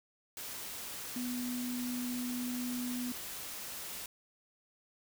sine tone in noise, 246.9 Hz, B3, in tune, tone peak -35 dBFS, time 1.16-3.12 s, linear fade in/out 2 ms, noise white, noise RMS -43 dBFS, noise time 0.37-4.06 s, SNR +5 dB, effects none

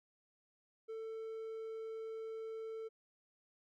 triangle tone, 445.2 Hz, A4, 20 cents sharp, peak -40 dBFS, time 0.88-2.89 s, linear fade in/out 20 ms, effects none

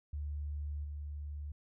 sine tone with level steps, 73.42 Hz, D2, in tune, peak -36 / -39 dBFS, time 0.13-1.52 s, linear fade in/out 5 ms, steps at 0.84 s, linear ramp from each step 5 ms, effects none

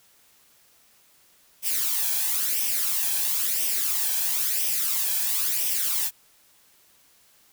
blue noise with flanger, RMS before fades -25 dBFS, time 1.62-6.11 s, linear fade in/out 50 ms, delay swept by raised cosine 0.35 to 1.24 ms, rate 0.99 Hz, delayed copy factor +0.6, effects white hiss -59 dBFS RMS until 7.52 s

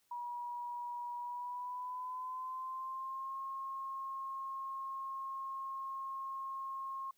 sine tone with pitch glide, 964 to 1075.8 Hz, B5 to C6, -42 to +48 cents, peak -39 dBFS, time 0.11-7.11 s, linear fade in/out 5 ms, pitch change +190 cents, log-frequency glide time 1.16-3.37 s, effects white hiss -75 dBFS RMS until 7.17 s

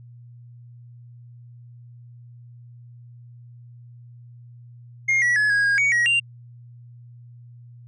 triangle tone with pitch steps, 2131 / 1936 / 1700 / 1647 / 1631 / 2246 / 1902 / 2779 Hz, C7 / B6 / G#6 / G#6 / G#6 / C#7 / A#6 / F7, +31 / -35 / +40 / -15 / -32 / +22 / +34 / -9 cents, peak -15 dBFS, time 5.08-6.2 s, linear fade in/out 10 ms, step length 140 ms, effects added 120 Hz sine -42 dBFS peak until 7.87 s + resampled to 22050 Hz

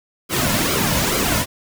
pink noise with flanger, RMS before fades -19 dBFS, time 0.29-1.46 s, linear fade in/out 50 ms, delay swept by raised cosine 1.1 to 2.6 ms, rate 2.3 Hz, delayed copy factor -0.7, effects none

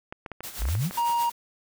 clicks, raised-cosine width 0.5 ms, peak -21 dBFS, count 9, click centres 0.125 / 0.262 / 0.317 / 0.406 / 0.62 / 0.654 / 0.687 / 0.752 / 0.91 s
white noise with tremolo, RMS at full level -36 dBFS, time 0.43-1.32 s, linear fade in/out 10 ms, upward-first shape sine, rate 7.9 Hz, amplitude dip 65%
sine exponential sweep, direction up, 43.65 to 207.3 Hz, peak -23 dBFS, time 0.58-0.91 s, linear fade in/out 50 ms
triangle tone, 942 Hz, A#5, 18 cents sharp, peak -20 dBFS, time 0.97-1.3 s, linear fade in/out 10 ms
effects none

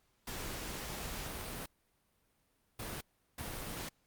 pink noise bursts at uneven times, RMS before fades -42 dBFS, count 3, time 0.27-1.66 / 2.79-3.01 / 3.38-3.89 s, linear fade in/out 5 ms, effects pink hiss -75 dBFS RMS until 4.06 s + Opus 48 kbps

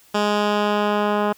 10% pulse tone with low-pass filter sweep, 207.7 Hz, G#3, in tune, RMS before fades -20 dBFS, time 0.14-1.33 s, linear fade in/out 10 ms, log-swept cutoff 6000 to 1700 Hz, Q 0.76, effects white hiss -53 dBFS RMS until 1.37 s

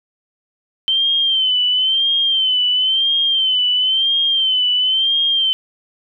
sine tone with vibrato, 3100 Hz, G7, 20 cents flat, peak -13 dBFS, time 0.88-5.53 s, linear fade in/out 0 ms, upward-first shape sine, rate 0.98 Hz, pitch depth 74 cents each way, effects none

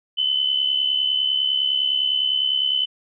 sine tone with amplitude modulation, 3023 Hz, F#7, 36 cents sharp, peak -15 dBFS, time 0.17-2.86 s, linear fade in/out 20 ms, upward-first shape sine, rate 69.9 Hz, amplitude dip 65%, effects none

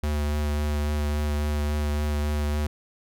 square tone with vibrato, 74.2 Hz, D2, 18 cents sharp, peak -24 dBFS, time 0.03-2.67 s, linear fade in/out 5 ms, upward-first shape triangle, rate 3.6 Hz, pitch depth 18 cents each way, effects none

